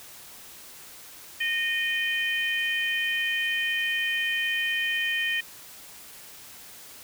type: harmonic tone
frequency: 616 Hz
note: D#5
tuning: 17 cents flat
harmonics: 3 / 4 / 5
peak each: -27 / -29 / -31 dBFS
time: 1.4-5.41 s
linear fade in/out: 10 ms
effects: white hiss -46 dBFS RMS until 7.03 s